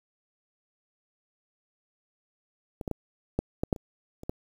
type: clicks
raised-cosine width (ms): 2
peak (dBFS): -22 / -18 / -17 / -12 / -13 / -10 / -28 / -28 / -17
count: 9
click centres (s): 2.812 / 2.878 / 2.913 / 3.39 / 3.635 / 3.728 / 3.762 / 4.234 / 4.295
effects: 8-bit